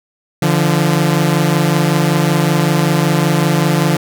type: tone pair together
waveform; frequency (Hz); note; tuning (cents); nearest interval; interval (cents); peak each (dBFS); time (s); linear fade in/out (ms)
sawtooth; 146.83 / 172.11; D3 / F3; 0 / -25; minor third; 275; -10; 0.42-3.97; 5
effects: none